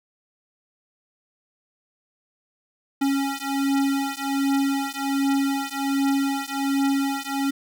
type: beating tone pair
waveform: square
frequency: 274.8 / 276.1 Hz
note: C#4 / C#4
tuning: -15 / -7 cents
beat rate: 1.3 Hz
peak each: -25 dBFS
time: 3.01-7.51 s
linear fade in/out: 10 ms
effects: none